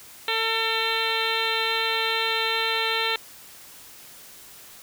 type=harmonic tone; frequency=449.4 Hz; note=A4; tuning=37 cents sharp; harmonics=1 / 2 / 3 / 4 / 5 / 6 / 7 / 8 / 9; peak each=-31 / -31 / -31 / -31 / -31 / -31 / -31 / -31 / -31 dBFS; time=0.28-3.16 s; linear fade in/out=2 ms; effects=white hiss -46 dBFS RMS until 4.82 s